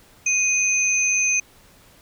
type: tone pair together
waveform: sine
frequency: 2489 / 6202 Hz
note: D#7 / G8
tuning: 0 / -19 cents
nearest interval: octave + major third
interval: 1581 cents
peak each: -20 dBFS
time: 0.26-1.4 s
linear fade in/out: 5 ms
effects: pink hiss -52 dBFS RMS until 2.01 s